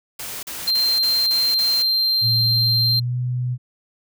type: noise bursts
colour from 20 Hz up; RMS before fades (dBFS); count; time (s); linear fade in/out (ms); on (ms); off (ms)
white; -31; 6; 0.19-1.825; 5; 240; 39
type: tone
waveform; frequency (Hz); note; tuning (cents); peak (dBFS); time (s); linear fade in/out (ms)
triangle; 4158; C8; -12; -15; 0.67-3; 10
type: tone with pitch glide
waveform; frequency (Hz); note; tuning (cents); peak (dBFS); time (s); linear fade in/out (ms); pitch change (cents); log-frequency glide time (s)
sine; 116.9 to 124.57; A#2 to B2; +5 to +15; -20; 2.21-3.58; 50; +110; 2.78-3.17
effects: none